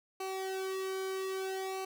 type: tone with flanger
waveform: sawtooth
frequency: 381.1 Hz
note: G4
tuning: 49 cents flat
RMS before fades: -37 dBFS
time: 0.2-1.85 s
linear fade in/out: 5 ms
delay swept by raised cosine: 0.58 to 1.5 ms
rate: 0.61 Hz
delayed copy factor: -0.85
effects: none